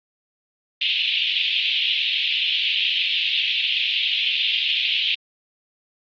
pink band-pass noise, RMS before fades -22 dBFS, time 0.81-5.15 s, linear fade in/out 5 ms, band 2600 to 3600 Hz, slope 48 dB/octave, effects Opus 24 kbps

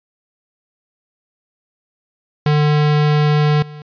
square tone with level steps, 149.5 Hz, D3, 31 cents sharp, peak -12 / -32 dBFS, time 2.46-3.82 s, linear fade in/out 2 ms, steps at 3.62 s, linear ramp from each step 5 ms, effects resampled to 11025 Hz

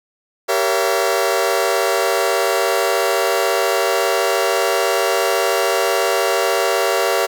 sawtooth chord, G diminished seventh, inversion none, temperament just, 392 / 470.4 / 564.5 / 677.4 Hz, G4 / Bb4 / Db5 / Fb5, 0 / +16 / +31 / +47 cents, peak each -17 dBFS, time 0.48-7.27 s, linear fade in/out 20 ms, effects 8-bit

